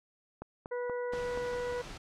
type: click train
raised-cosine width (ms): 1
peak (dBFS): -27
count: 5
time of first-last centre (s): 0.42-1.375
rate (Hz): 4.19
type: harmonic tone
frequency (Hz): 489.1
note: B4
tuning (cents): -17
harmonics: 1 / 2 / 3 / 4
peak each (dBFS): -33 / -43 / -46 / -49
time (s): 0.71-1.82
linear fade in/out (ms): 10
type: noise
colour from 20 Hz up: pink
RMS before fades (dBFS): -45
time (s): 1.12-1.98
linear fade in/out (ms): 10
effects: low-pass 6000 Hz 12 dB/octave